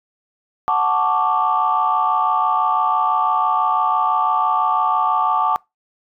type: chord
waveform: sine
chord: D major seventh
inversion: first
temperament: equal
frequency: 740 / 880 / 1108.7 / 1174.7 Hz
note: F#5 / A5 / C#6 / D6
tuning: 0 / 0 / 0 / 0 cents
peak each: -21 / -19 / -23 / -18 dBFS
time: 0.68-5.56 s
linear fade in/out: 0 ms
effects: noise-tail reverb RT60 0.2 s tail -24 dB re dry + tanh soft clip ceiling -6 dBFS